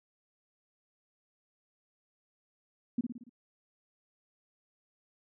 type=tone with echo; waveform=sine; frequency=240 Hz; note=B3; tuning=49 cents flat; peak=-26 dBFS; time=2.98-3.01 s; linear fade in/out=5 ms; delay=57 ms; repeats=5; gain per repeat=-5 dB; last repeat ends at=3.295 s; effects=none